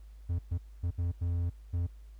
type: tone bursts at uneven times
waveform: triangle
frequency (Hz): 86.4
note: F2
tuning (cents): -18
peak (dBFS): -26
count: 6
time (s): 0.29-0.39 / 0.51-0.58 / 0.83-0.91 / 0.98-1.12 / 1.21-1.5 / 1.73-1.87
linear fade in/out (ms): 10
effects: added 52 Hz sine -47 dBFS peak until 2.19 s + pink hiss -70 dBFS RMS until 2.19 s